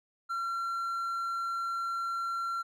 triangle tone, 1365 Hz, F6, 40 cents flat, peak -29 dBFS, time 0.29-2.63 s, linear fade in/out 20 ms, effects none

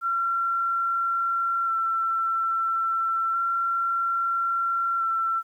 sine tone with vibrato, 1354 Hz, E6, 46 cents sharp, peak -22 dBFS, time 0.01-5.43 s, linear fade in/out 50 ms, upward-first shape square, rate 0.3 Hz, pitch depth 13 cents each way, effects 10-bit

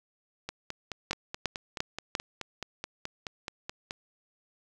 two click trains, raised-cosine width 0.2 ms, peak -18 / -11 dBFS, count 17 / 4, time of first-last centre 0.49-3.909 / 1.11-2.152 s, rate 4.68 / 2.88 Hz, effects none

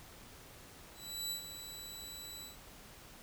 20% pulse tone with ADSR envelope, 3951 Hz, B7, in tune, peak -30 dBFS, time 0.94-2.58 s, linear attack 370 ms, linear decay 100 ms, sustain -10 dB, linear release 150 ms, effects pink hiss -55 dBFS RMS until 3.22 s

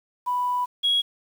sine tone pair in turn, 987.8 / 3316 Hz, B5 / G#7, 0 / -3 cents, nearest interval octave + major sixth, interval 2097 cents, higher second, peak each -21 / -17 dBFS, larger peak second, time 0.26-0.66 / 0.83-1.02 s, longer first, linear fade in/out 20 ms, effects tanh soft clip ceiling -15 dBFS + 8-bit

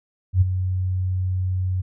sine tone with ADSR envelope, 92.5 Hz, F#2, in tune, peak -10 dBFS, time 0.33-1.82 s, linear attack 83 ms, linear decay 20 ms, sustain -10 dB, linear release 15 ms, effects none

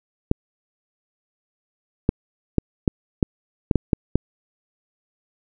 clicks, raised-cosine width 3 ms, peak -3 dBFS, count 9, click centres 0.314 / 2.091 / 2.583 / 2.878 / 3.228 / 3.712 / 3.757 / 3.932 / 4.156 s, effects none

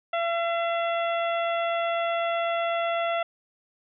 harmonic tone, 677 Hz, E5, 46 cents sharp, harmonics 1 / 2 / 3 / 4 / 5, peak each -25 / -31 / -35 / -37 / -39 dBFS, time 0.13-3.23 s, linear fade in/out 5 ms, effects none

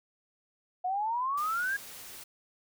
sine exponential sweep, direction up, 716 to 1661.2 Hz, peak -28 dBFS, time 0.84-1.77 s, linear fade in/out 10 ms
white noise, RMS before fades -46 dBFS, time 1.37-2.24 s, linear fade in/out 10 ms
effects none

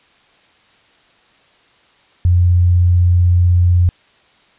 sine tone, 88.4 Hz, F2, 22 cents sharp, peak -8 dBFS, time 2.25-3.89 s, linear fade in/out 0 ms, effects white hiss -52 dBFS RMS until 4.58 s + resampled to 8000 Hz

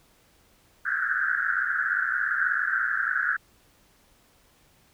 pink band-pass noise, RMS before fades -26 dBFS, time 0.85-3.37 s, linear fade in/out 10 ms, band 1400 to 1700 Hz, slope 96 dB/octave, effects pink hiss -61 dBFS RMS until 4.93 s

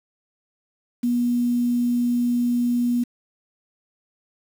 sine tone with quantisation, 241.7 Hz, B3, 37 cents flat, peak -18 dBFS, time 1.03-3.04 s, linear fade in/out 10 ms, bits 7, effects none

